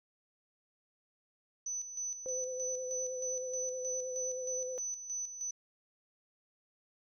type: tone with tremolo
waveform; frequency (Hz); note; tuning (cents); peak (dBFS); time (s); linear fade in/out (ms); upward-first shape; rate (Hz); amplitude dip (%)
sine; 6000; F#8; +23; -35; 1.66-5.51; 5; square; 3.2; 60
type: tone with vibrato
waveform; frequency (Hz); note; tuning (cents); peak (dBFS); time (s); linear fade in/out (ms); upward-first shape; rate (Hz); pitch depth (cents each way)
sine; 510; C5; -44; -37; 2.26-4.78; 0; sine; 9.5; 27
effects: none